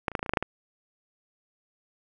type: clicks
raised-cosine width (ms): 0.5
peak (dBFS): -10 / -25 / -10 / -23 / -13 / -23 / -11 / -10 / -6 / -14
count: 10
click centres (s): 0.082 / 0.117 / 0.152 / 0.193 / 0.229 / 0.262 / 0.294 / 0.336 / 0.372 / 0.426
effects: none